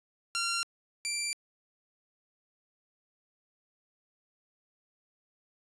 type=tone pair in turn; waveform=10% pulse; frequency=1379 / 2353 Hz; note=F6 / D7; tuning=-22 / +3 cents; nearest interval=major sixth; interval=925 cents; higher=second; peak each=-21 dBFS; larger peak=neither; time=0.35-0.63 / 1.05-1.33 s; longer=neither; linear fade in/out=0 ms; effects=resampled to 22050 Hz